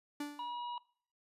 45% pulse tone with exponential decay, 292 Hz, D4, 10 cents flat, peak -35 dBFS, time 0.2-0.63 s, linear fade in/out 5 ms, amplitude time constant 92 ms
harmonic tone, 964 Hz, B5, 42 cents flat, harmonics 1 / 3 / 4, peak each -38 / -51 / -56 dBFS, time 0.39-0.78 s, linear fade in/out 2 ms
effects noise-tail reverb RT60 0.5 s tail -21 dB re dry + resampled to 32000 Hz

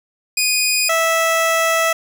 15% pulse tone pair in turn, 2475 / 655.5 Hz, D#7 / E5, -10 / -10 cents, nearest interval octave + major seventh, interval 2300 cents, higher first, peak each -8 dBFS, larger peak neither, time 0.37-0.89 / 0.89-1.93 s, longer second, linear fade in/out 5 ms, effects none

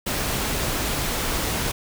pink noise, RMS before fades -25 dBFS, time 0.06-1.72 s, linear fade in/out 10 ms, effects none

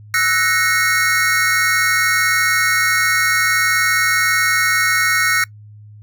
square chord, F# dominant seventh, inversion third, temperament equal with one note detuned, 1318.5 / 1480 / 1864.7 / 2184 Hz, E6 / F#6 / A#6 / C#7, 0 / 0 / 0 / -26 cents, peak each -22 / -20 / -19 / -20 dBFS, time 0.14-5.44 s, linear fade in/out 2 ms, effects noise-tail reverb RT60 0.1 s tail -23 dB re dry + added 105 Hz sine -37 dBFS peak until 6.02 s

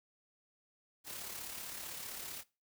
white noise with amplitude modulation, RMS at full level -43 dBFS, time 1.04-2.44 s, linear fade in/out 50 ms, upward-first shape sine, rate 35.5 Hz, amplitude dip 40%, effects noise-tail reverb RT60 0.3 s tail -21 dB re dry

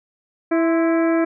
harmonic tone with a mistuned harmonic, 329.6 Hz, E4, in tune, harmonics 1 / 2 / 3 / 4 / 5 / 6 / 7, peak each -16 / -22 / -32 / -30 / -31 / -36 / -35 dBFS, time 0.51-1.25 s, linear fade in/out 10 ms, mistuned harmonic 3, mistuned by +74 cents, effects none

